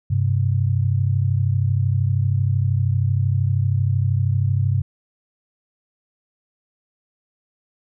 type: tone pair together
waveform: sine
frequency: 98.14 / 131 Hz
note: G2 / C3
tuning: +2 / +2 cents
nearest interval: perfect fourth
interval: 500 cents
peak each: -18 / -20 dBFS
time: 0.1-4.82 s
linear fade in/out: 10 ms
effects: none